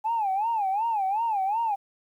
sine tone with vibrato, 841 Hz, G#5, 22 cents sharp, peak -22 dBFS, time 0.04-1.76 s, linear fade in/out 20 ms, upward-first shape sine, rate 2.7 Hz, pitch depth 180 cents each way, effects tanh soft clip ceiling -19 dBFS + 10-bit

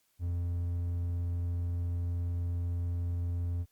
triangle tone, 86.8 Hz, F2, 10 cents flat, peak -28 dBFS, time 0.19-3.66 s, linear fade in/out 50 ms, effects white hiss -73 dBFS RMS until 3.71 s + Opus 48 kbps

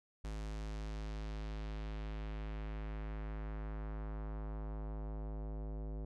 square tone with low-pass filter sweep, 52.8 Hz, G#1, 29 cents sharp, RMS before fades -42 dBFS, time 0.24-6.05 s, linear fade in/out 5 ms, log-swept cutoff 7900 to 550 Hz, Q 1.1, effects none

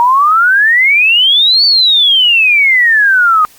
sine exponential two-way sweep, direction up then down, 932.3 to 4565 to 1223 Hz, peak -5 dBFS, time 0-3.45 s, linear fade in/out 0 ms, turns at 1.65 s, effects white hiss -42 dBFS RMS until 3.58 s + Opus 48 kbps

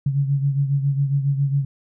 sine beating tone pair, 138.59 / 145.89 Hz, C#3 / D3, 0 / -11 cents, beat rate 7.3 Hz, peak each -18 / -25 dBFS, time 0.06-1.65 s, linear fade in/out 5 ms, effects none

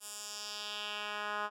10% pulse tone with band-pass filter sweep, 208.3 Hz, G#3, 5 cents sharp, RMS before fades -40 dBFS, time 0-1.5 s, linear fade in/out 50 ms, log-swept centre 9500 to 1300 Hz, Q 1.8, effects none

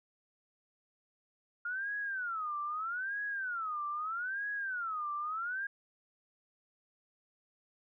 sine tone with vibrato, 1400 Hz, F6, 4 cents sharp, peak -34 dBFS, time 1.65-5.67 s, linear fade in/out 5 ms, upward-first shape sine, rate 0.79 Hz, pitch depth 300 cents each way, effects none

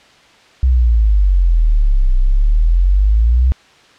sine exponential two-way sweep, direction down then up, 65.41 to 30.87 to 65.41 Hz, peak -8 dBFS, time 0.63-3.52 s, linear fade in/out 0 ms, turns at 2.15 s, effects white hiss -46 dBFS RMS until 3.98 s + low-pass 4000 Hz 12 dB/octave

